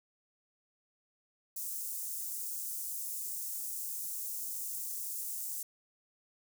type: high-pass noise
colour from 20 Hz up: white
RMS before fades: -39 dBFS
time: 1.56-5.63 s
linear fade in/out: 5 ms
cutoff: 6900 Hz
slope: 24 dB/octave
effects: none